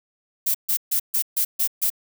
violet noise bursts, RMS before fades -21 dBFS, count 7, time 0.46-1.902 s, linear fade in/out 10 ms, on 86 ms, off 140 ms, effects none

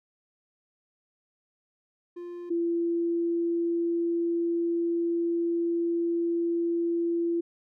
triangle / sine tone pair in turn, 349.2 / 339.3 Hz, F4 / F4, 0 / -50 cents, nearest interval unison, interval 50 cents, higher first, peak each -34 / -24 dBFS, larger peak second, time 2.16-2.5 / 2.5-7.41 s, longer second, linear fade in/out 10 ms, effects none

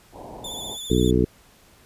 white low-pass noise, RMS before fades -39 dBFS, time 0.12-0.78 s, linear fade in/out 50 ms, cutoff 970 Hz, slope 96 dB/octave
sawtooth tone with vibrato, 3502 Hz, A7, 9 cents flat, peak -29 dBFS, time 0.44-1.11 s, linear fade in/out 5 ms, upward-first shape triangle, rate 15 Hz, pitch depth 58 cents each way
harmonic tone, 61.74 Hz, B1, in tune, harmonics 1 / 2 / 3 / 4 / 5 / 6 / 7, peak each -24 / -24 / -24 / -24 / -24 / -24 / -24 dBFS, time 0.9-1.25 s, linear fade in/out 5 ms
effects pink hiss -54 dBFS RMS until 1.85 s + resampled to 32000 Hz

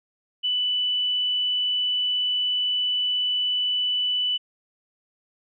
sine tone, 2981 Hz, F#7, 12 cents sharp, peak -21 dBFS, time 0.43-4.38 s, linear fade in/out 20 ms, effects none

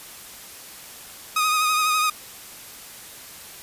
sawtooth tone with vibrato, 1247 Hz, D#6, 3 cents sharp, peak -15 dBFS, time 1.36-2.1 s, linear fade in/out 5 ms, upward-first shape sine, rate 12 Hz, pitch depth 32 cents each way, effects white hiss -41 dBFS RMS until 3.62 s + resampled to 32000 Hz

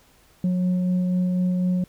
sine tone with frequency modulation, 181 Hz, F#3, 38 cents flat, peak -19 dBFS, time 0.44-1.84 s, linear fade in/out 2 ms, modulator 366 Hz, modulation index 0.24, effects pink hiss -57 dBFS RMS until 1.88 s

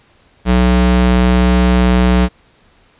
square ring-modulated tone, 123.47 Hz, B2, in tune, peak -6 dBFS, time 0.45-2.29 s, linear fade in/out 50 ms, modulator 61.4 Hz, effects pink hiss -51 dBFS RMS until 2.99 s + resampled to 8000 Hz

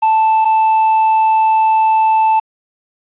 triangle tone pair in turn, 880 / 880 Hz, A5 / A5, 0 / 0 cents, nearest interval unison, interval 0 cents, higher neither, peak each -7 dBFS, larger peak neither, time 0.02-0.45 / 0.45-2.4 s, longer second, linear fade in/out 10 ms, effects resampled to 8000 Hz + 7-bit

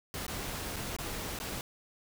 pink noise with dropouts, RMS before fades -38 dBFS, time 0.14-1.61 s, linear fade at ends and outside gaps 1 ms, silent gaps 0.266-0.28 / 0.761-0.765 / 0.965-0.986 / 1.389-1.4 s, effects none

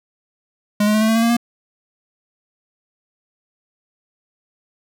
square tone with pitch steps, 207.7 / 211.6 / 215.5 / 219.5 / 223.6 / 227.8 / 232.1 / 236.4 Hz, G#3 / G#3 / A3 / A3 / A3 / A#3 / A#3 / A#3, 0 / +33 / -36 / -4 / +28 / -40 / -7 / +24 cents, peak -14 dBFS, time 0.8-1.368 s, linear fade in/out 5 ms, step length 71 ms, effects none

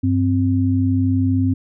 sine tone pair together, 98 / 261.6 Hz, G2 / C4, 0 / 0 cents, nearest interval octave + perfect fourth, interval 1700 cents, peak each -17 dBFS, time 0.03-1.54 s, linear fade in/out 10 ms, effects none

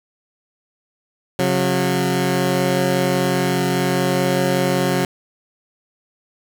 15% pulse tone pair together, 136.2 / 181.81 Hz, C#3 / F#3, -30 / -30 cents, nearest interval perfect fourth, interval 500 cents, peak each -14 / -12 dBFS, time 1.39-5.05 s, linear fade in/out 2 ms, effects none

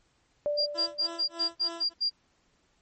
sine tone with exponential decay, 587.3 Hz, D5, in tune, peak -24 dBFS, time 0.46-1.52 s, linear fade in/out 0 ms, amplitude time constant 230 ms
sine tone bursts, 4780 Hz, D8, 30 cents sharp, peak -24 dBFS, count 8, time 0.57-2.1 s, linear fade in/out 20 ms, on 95 ms, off 110 ms
15% pulse tone with tremolo, 336.2 Hz, E4, 34 cents sharp, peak -30 dBFS, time 0.74-1.94 s, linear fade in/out 20 ms, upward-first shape sine, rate 3.3 Hz, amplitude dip 100%
effects pink hiss -69 dBFS RMS until 2.81 s + MP3 32 kbps

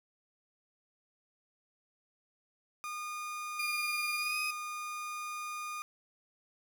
30% pulse tone, 1220 Hz, D#6, 34 cents flat, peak -35 dBFS, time 2.84-5.82 s, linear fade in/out 0 ms
35% pulse tone with pitch glide, 2420 to 2514 Hz, D#7 to D#7, -49 to +17 cents, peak -31 dBFS, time 3.59-4.51 s, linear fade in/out 5 ms, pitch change +66 cents, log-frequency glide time 4.16-4.39 s
effects none

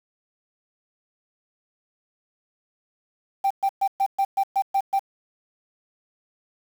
sine tone bursts, 784 Hz, G5, in tune, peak -16 dBFS, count 9, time 3.44-4.994 s, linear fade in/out 10 ms, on 66 ms, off 120 ms, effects tanh soft clip ceiling -16 dBFS + 7-bit

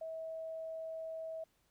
sine tone, 646 Hz, E5, 35 cents flat, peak -40 dBFS, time 0.01-1.44 s, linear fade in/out 5 ms, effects pink hiss -75 dBFS RMS until 1.7 s

